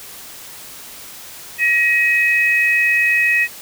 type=tone pair together; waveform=sine; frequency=1899.9 / 2538 Hz; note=A#6 / D#7; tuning=+32 / +34 cents; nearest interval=perfect fourth; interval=502 cents; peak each=-15 dBFS; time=1.58-3.48 s; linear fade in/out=50 ms; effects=white hiss -36 dBFS RMS until 3.61 s